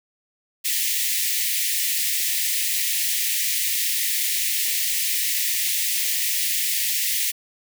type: high-pass noise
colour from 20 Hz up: white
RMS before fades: -23 dBFS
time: 0.64-7.32 s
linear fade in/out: 20 ms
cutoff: 1800 Hz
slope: 96 dB/octave
effects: none